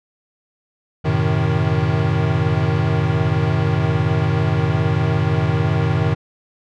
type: chord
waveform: square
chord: F# diminished seventh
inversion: none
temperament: equal with one note detuned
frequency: 92.5 / 110 / 128.86 / 155.56 Hz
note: F#2 / A2 / C3 / Eb3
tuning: 0 / 0 / -26 / 0 cents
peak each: -23 / -22 / -23 / -20 dBFS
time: 1.04-6.15 s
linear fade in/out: 20 ms
effects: low-pass 3000 Hz 12 dB/octave